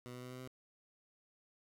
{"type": "tone with pitch steps", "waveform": "15% pulse", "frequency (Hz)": [123.47, 124.69, 125.92, 127.16, 128.42], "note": ["B2", "B2", "B2", "C3", "C3"], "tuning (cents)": [0, 17, 34, -49, -32], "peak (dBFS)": -40, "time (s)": [0.06, 0.475], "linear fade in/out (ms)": 0, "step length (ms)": 83, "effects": []}